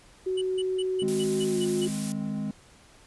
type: tone with pitch glide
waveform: sine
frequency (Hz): 373.4 to 358.4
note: F#4 to F4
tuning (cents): +16 to +45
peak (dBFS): -25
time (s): 0.26-1.88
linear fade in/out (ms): 10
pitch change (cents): -71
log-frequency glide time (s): 1.46-1.59
type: tone bursts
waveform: square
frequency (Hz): 2960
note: F#7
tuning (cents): 0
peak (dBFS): -34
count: 8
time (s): 0.37-1.858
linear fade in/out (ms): 10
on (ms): 46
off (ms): 160
type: chord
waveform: triangle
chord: Ab major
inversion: second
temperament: equal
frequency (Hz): 155.56 / 207.7 / 261.6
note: Eb3 / Ab3 / C4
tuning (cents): 0 / 0 / 0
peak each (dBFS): -34 / -28 / -34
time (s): 1.02-2.51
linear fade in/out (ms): 2
type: noise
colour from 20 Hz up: blue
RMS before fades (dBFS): -35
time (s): 1.08-2.12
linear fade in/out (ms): 0
effects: pink hiss -55 dBFS RMS until 3.06 s + resampled to 24000 Hz